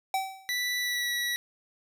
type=tone with exponential decay; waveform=square; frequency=768 Hz; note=G5; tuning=36 cents flat; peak=-24 dBFS; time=0.14-0.55 s; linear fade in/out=2 ms; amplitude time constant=89 ms
type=tone with pitch glide; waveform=25% pulse; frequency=1971 to 1937.1 Hz; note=B6 to B6; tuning=-4 to -34 cents; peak=-24 dBFS; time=0.49-1.36 s; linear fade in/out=0 ms; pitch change=-30 cents; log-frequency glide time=0.79-1.11 s
effects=none